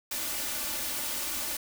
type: noise with comb filter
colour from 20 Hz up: white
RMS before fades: -33 dBFS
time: 0.11-1.57 s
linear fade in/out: 5 ms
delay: 3.4 ms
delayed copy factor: +0.65
effects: none